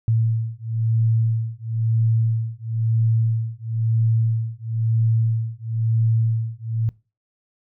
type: beating tone pair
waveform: sine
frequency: 112.5 / 113.5 Hz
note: A2 / A#2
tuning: +39 / -46 cents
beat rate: 1 Hz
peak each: -21 dBFS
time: 0.08-6.89 s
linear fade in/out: 0 ms
effects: noise-tail reverb RT60 0.3 s tail -22 dB re dry